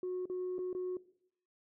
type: tone with dropouts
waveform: sine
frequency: 365.4 Hz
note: F#4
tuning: 22 cents flat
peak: -33 dBFS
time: 0.03-0.97 s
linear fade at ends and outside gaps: 2 ms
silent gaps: 0.256-0.298 / 0.583-0.589 / 0.73-0.749 s
effects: noise-tail reverb RT60 0.7 s tail -19 dB re dry + tanh soft clip ceiling -32 dBFS